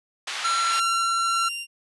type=band-pass noise; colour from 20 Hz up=white; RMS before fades=-31 dBFS; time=0.27-0.8 s; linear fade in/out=5 ms; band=1000 to 3700 Hz; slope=12 dB/octave
type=tone; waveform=square; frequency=1356 Hz; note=E6; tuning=49 cents sharp; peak=-22 dBFS; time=0.44-1.49 s; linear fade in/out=10 ms
type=tone with tremolo; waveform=sawtooth; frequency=2781 Hz; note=F7; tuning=8 cents flat; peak=-25 dBFS; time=0.69-1.67 s; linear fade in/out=50 ms; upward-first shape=sine; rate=1.6 Hz; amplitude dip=60%
effects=resampled to 24000 Hz